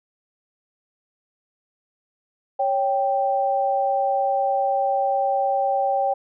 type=tone pair together; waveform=sine; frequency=554.4 / 784 Hz; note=C#5 / G5; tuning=0 / 0 cents; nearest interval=tritone; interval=600 cents; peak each=-23 / -20 dBFS; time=2.59-6.14 s; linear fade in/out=10 ms; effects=none

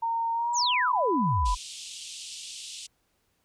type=tone with pitch glide; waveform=sine; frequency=919 to 996.4 Hz; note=A#5 to B5; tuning=-25 to +15 cents; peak=-25 dBFS; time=0.02-1.55 s; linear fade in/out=10 ms; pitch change=+140 cents; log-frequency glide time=0.33-0.74 s
type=exponential sweep; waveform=sine; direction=down; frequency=7780 to 34.61 Hz; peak=-24 dBFS; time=0.53-1.57 s; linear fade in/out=50 ms
type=band-pass noise; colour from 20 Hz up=pink; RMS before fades=-41 dBFS; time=1.45-2.87 s; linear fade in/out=10 ms; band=2800 to 9100 Hz; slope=48 dB/octave
effects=pink hiss -72 dBFS RMS until 3.44 s

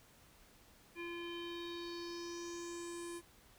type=tone with low-pass filter sweep; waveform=square; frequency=343.5 Hz; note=F4; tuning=29 cents flat; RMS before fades=-45 dBFS; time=0.95-3.22 s; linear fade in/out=50 ms; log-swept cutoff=2400 to 10000 Hz; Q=4.9; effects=pink hiss -64 dBFS RMS until 3.58 s

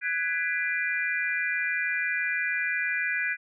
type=chord; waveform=sine; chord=G# half-diminished seventh; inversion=third; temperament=just; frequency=1495.1 / 1661.2 / 1993.5 / 2392 Hz; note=F#6 / G#6 / B6 / D7; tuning=+18 / 0 / +16 / +31 cents; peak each=-32 / -30 / -31 / -31 dBFS; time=0.01-3.37 s; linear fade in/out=50 ms; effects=none

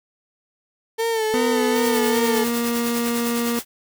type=tone with vibrato; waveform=35% pulse; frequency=446.7 Hz; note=A4; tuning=26 cents sharp; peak=-18 dBFS; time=0.98-2.45 s; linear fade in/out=20 ms; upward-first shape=sine; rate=2.6 Hz; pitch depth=51 cents each way
type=tone with pitch glide; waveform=30% pulse; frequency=249.6 to 236 Hz; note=B3 to A#3; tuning=+19 to +22 cents; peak=-18 dBFS; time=1.34-3.59 s; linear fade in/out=0 ms; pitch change=-97 cents; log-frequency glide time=1.67-2.29 s
type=noise with tremolo; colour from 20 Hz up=white; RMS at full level=-28 dBFS; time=1.74-3.65 s; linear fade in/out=50 ms; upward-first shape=triangle; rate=9.9 Hz; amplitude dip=70%
effects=none

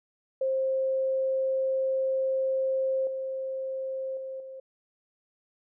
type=tone with level steps; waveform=sine; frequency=529 Hz; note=C5; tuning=19 cents sharp; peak=-24 / -30 / -34 / -39 dBFS; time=0.41-4.6 s; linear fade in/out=5 ms; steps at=3.07 / 4.17 / 4.4 s; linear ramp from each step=2 ms; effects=none

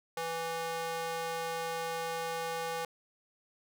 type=tone with high-pass filter; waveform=square; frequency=165.1 Hz; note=E3; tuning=3 cents sharp; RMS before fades=-36 dBFS; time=0.17-2.85 s; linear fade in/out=2 ms; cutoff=630 Hz; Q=1.7; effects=none

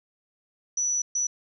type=tone bursts at uneven times; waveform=sine; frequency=5920 Hz; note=F#8; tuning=in tune; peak=-23 dBFS; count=2; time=0.77-1.02 / 1.15-1.27 s; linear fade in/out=5 ms; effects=none

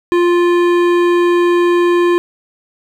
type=tone with hard clipping; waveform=sine; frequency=349.2 Hz; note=F4; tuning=in tune; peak=-11 dBFS; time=0.12-2.18 s; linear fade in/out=0 ms; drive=14 dB; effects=none

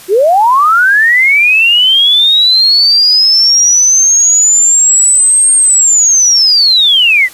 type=linear two-way sweep; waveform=sine; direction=up then down; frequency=349.2 to 8630 to 1910 Hz; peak=-4 dBFS; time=0.08-7.29 s; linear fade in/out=50 ms; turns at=5.55 s; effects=white hiss -34 dBFS RMS until 7.33 s + resampled to 32000 Hz

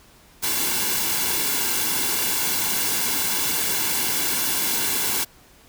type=noise with comb filter; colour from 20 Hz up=white; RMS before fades=-23 dBFS; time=0.42-5.25 s; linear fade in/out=20 ms; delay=1.6 ms; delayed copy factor=-0.6; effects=pink hiss -52 dBFS RMS until 5.68 s

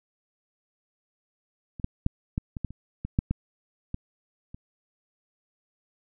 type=clicks; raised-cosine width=5 ms; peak=-26 / -13 / -10 / -14 / -21 / -16 / -28 / -19 / -9 / -13 / -18 / -28 dBFS; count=12; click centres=1.798 / 1.844 / 2.064 / 2.379 / 2.568 / 2.647 / 2.706 / 3.05 / 3.189 / 3.31 / 3.944 / 4.545 s; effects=none

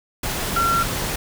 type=tone in noise; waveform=sine; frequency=1365 Hz; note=F6; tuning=40 cents flat; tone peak=-17 dBFS; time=0.56-0.83 s; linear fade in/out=5 ms; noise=pink; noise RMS=-25 dBFS; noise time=0.23-1.16 s; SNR=+5 dB; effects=none

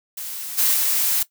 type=noise with level steps; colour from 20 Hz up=blue; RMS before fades=-31 / -18 / -20 dBFS; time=0.17-1.23 s; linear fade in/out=5 ms; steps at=0.57 / 0.73 s; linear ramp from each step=20 ms; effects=noise-tail reverb RT60 0.1 s tail -17 dB re dry

